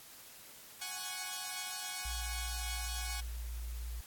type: chord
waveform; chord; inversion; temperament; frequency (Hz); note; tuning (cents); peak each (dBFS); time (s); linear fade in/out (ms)
5% pulse; F# suspended second; none; equal; 740 / 830.6 / 1108.7; F#5 / G#5 / C#6; 0 / 0 / 0; -32; 0.81-3.21; 10
type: tone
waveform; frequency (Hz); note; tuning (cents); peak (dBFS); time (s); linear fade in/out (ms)
sine; 58.27; A#1; 0; -38; 2.05-4.01; 5
effects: white hiss -54 dBFS RMS until 4.06 s + AAC 64 kbps